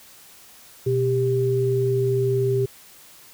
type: tone pair together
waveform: sine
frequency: 124.29 / 394.6 Hz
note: B2 / G4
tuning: +11 / +11 cents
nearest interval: octave + minor sixth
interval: 2000 cents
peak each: -22 / -20 dBFS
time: 0.86-2.66 s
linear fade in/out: 10 ms
effects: white hiss -48 dBFS RMS until 3.33 s